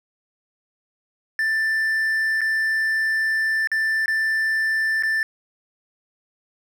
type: tone with dropouts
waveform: triangle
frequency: 1772 Hz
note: A6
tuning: 12 cents sharp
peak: -17 dBFS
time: 1.39-5.23 s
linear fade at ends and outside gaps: 1 ms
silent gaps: 2.408-2.415 / 3.673-3.716 / 4.059-4.08 / 5.025-5.034 s
effects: none